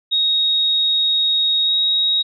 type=tone with pitch glide; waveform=sine; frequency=3760 to 3788 Hz; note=A#7 to A#7; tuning=+14 to +27 cents; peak=-14 dBFS; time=0.11-2.23 s; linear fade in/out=20 ms; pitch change=+13 cents; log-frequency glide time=1.64-1.73 s; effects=none